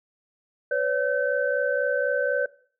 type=tone cluster; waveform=sine; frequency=503 / 567 / 1534 Hz; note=B4 / C#5 / G6; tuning=+32 / +39 / -38 cents; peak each=-26 / -25 / -27 dBFS; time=0.71-2.46 s; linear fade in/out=5 ms; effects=noise-tail reverb RT60 0.5 s tail -20 dB re dry